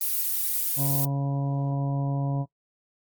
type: noise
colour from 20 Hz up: violet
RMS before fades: -26 dBFS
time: 0.01-1.05 s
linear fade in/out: 2 ms
type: harmonic tone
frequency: 139.3 Hz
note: C#3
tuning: 9 cents sharp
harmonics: 1 / 2 / 3 / 4 / 5 / 6 / 7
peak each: -24 / -33 / -46 / -39 / -39 / -50 / -42 dBFS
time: 0.76-2.46 s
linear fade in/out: 50 ms
effects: noise-tail reverb RT60 0.1 s tail -21 dB re dry + Opus 24 kbps